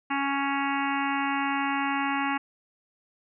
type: harmonic tone with a mistuned harmonic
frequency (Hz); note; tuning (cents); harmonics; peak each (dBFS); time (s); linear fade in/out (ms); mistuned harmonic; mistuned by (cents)
277.7; C#4; +3; 1 / 3 / 4 / 5 / 6 / 7 / 8 / 9 / 10; -30 / -30 / -32 / -36 / -36 / -36 / -37 / -40 / -38; 0.1-2.38; 10; 9; +19
effects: none